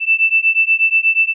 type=beating tone pair; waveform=sine; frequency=2652 / 2660.3 Hz; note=E7 / E7; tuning=+10 / +15 cents; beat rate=8.3 Hz; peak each=-14 dBFS; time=0-1.34 s; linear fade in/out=50 ms; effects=none